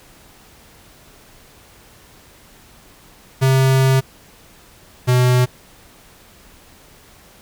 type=tone pair in turn; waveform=square; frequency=132.7 / 125.25 Hz; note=C3 / B2; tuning=+25 / +25 cents; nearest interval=minor second; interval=100 cents; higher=first; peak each=-12 dBFS; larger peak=neither; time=3.41-4.01 / 5.07-5.46 s; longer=first; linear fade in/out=20 ms; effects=pink hiss -47 dBFS RMS until 7.41 s